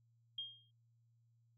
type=tone with exponential decay; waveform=sine; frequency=3225 Hz; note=G7; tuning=48 cents sharp; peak=-38 dBFS; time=0.38-0.71 s; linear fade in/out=5 ms; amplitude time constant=70 ms; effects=added 116 Hz sine -70 dBFS peak until 1.57 s